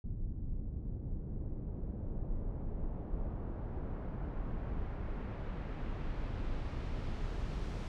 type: noise with low-pass filter sweep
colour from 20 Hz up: brown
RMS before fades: -38 dBFS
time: 0.04-7.88 s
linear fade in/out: 0 ms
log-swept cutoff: 220 to 6400 Hz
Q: 0.78
effects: none